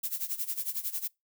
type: noise with tremolo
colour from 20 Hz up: violet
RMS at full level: -31 dBFS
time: 0.03-1.08 s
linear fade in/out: 10 ms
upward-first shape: sine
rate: 11 Hz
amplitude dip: 85%
effects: noise-tail reverb RT60 0.2 s tail -25 dB re dry